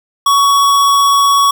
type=tone; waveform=square; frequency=1121 Hz; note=C#6; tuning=19 cents sharp; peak=-8 dBFS; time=0.26-1.51 s; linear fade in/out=5 ms; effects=none